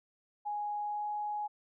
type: tone with pitch glide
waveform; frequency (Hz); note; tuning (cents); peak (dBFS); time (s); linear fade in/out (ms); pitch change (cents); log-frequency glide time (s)
sine; 830.6 to 835.9; G#5 to G#5; 0 to +11; -33; 0.45-1.48; 20; +11; 0.8-1.07
effects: none